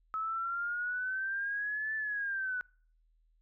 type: exponential two-way sweep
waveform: sine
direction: up then down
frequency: 1289 to 1760 to 1475 Hz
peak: -32 dBFS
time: 0.14-2.61 s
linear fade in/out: 0 ms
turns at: 1.95 s
effects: noise-tail reverb RT60 0.5 s tail -26 dB re dry + added 40 Hz sine -66 dBFS peak until 3.41 s